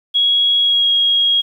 sine tone with pitch glide, 3322 to 3284 Hz, G#7 to G#7, 0 to -20 cents, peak -11 dBFS, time 0.14-1.42 s, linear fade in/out 20 ms, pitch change -20 cents, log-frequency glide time 0.6-0.9 s, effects 8-bit

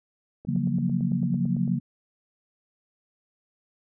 click train, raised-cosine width 2 ms, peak -30 dBFS, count 12, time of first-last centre 0.45-1.678 s, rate 8.96 Hz
sine chord, Gb major seventh, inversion second, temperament equal, 138.59 / 174.61 / 185 / 233.1 Hz, Db3 / F3 / Gb3 / Bb3, 0 / 0 / 0 / 0 cents, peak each -28 dBFS, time 0.47-1.8 s, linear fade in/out 20 ms
effects none

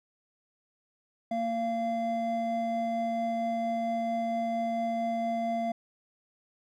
triangle tone pair together, 230.3 / 686.5 Hz, A#3 / F5, -21 / -30 cents, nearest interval octave + perfect fifth, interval 1891 cents, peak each -31 / -27 dBFS, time 1.31-5.72 s, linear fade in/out 5 ms, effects none

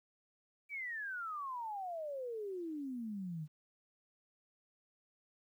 sine exponential sweep, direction down, 2341 to 147.1 Hz, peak -39 dBFS, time 0.69-3.48 s, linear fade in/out 50 ms, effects 12-bit

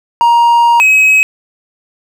triangle tone pair in turn, 941 / 2549 Hz, A#5 / D#7, +16 / +41 cents, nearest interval octave + perfect fourth, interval 1725 cents, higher second, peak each -3 dBFS, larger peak neither, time 0.21-0.8 / 0.8-1.23 s, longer first, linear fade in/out 0 ms, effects none

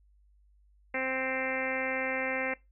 harmonic tone with a mistuned harmonic, 261.6 Hz, C4, in tune, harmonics 1 / 2 / 3 / 4 / 5 / 6 / 7 / 8 / 9 / 10, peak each -39 / -35 / -40 / -44 / -45 / -40 / -38 / -35 / -40 / -44 dBFS, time 0.94-2.54 s, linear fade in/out 5 ms, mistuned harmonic 10, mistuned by +34 cents, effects noise-tail reverb RT60 0.2 s tail -20 dB re dry + added 50 Hz sine -60 dBFS peak until 2.71 s

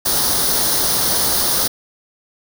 white noise with comb filter, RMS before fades -17 dBFS, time 0.05-1.68 s, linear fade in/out 10 ms, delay 0.2 ms, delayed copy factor +0.7, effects none

